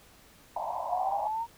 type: band-pass noise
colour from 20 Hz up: white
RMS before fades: -34 dBFS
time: 0.56-1.28 s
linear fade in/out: 5 ms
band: 600 to 1000 Hz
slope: 96 dB/octave
type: exponential sweep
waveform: sine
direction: up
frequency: 698.5 to 940 Hz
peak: -29 dBFS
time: 0.88-1.47 s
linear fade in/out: 50 ms
effects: pink hiss -57 dBFS RMS until 1.57 s